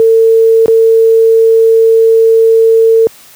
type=tone with dropouts; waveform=sine; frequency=450 Hz; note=A4; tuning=39 cents sharp; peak=-3 dBFS; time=0-3.07 s; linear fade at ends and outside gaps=0 ms; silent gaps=0.659-0.681 s; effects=white hiss -38 dBFS RMS until 3.35 s + high-pass 80 Hz 12 dB/octave